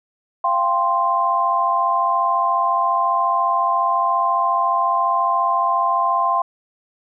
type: chord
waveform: sine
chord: F suspended second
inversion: none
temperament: equal with one note detuned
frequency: 689.6 / 784 / 1046.5 Hz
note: F5 / G5 / C6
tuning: -22 / 0 / 0 cents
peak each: -22 / -23 / -17 dBFS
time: 0.44-6.42 s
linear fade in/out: 5 ms
effects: none